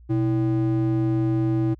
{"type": "ring-modulated tone", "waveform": "triangle", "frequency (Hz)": 224.6, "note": "A3", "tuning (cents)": 36, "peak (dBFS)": -14, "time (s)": [0.09, 1.75], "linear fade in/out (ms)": 20, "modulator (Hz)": 101, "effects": ["added 59 Hz sine -45 dBFS peak until 1.79 s"]}